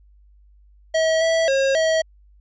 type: tone with pitch steps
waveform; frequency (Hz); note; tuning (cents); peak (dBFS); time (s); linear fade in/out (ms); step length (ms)
square; 642 / 654 / 541 / 642; E5 / E5 / C#5 / E5; -46 / -14 / -42 / -46; -17; 0.94-2.02; 10; 270
effects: added 50 Hz sine -49 dBFS peak until 2.4 s + resampled to 16000 Hz